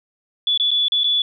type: tone with dropouts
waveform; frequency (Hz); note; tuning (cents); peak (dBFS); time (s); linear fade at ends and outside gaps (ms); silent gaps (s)
sine; 3440; A7; -40; -15; 0.47-1.22; 2; 0.576-0.598 / 0.707-0.714 / 0.883-0.92 / 1.035-1.042
effects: none